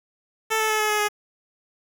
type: tone with pitch steps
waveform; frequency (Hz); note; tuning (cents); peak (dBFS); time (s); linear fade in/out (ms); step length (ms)
10% pulse; 441.2 / 436.4 / 431.6 / 426.9 / 422.3 / 417.6; A4 / A4 / A4 / G#4 / G#4 / G#4; +5 / -14 / -33 / +48 / +29 / +10; -12; 0.5-1.088; 20; 98
effects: 8-bit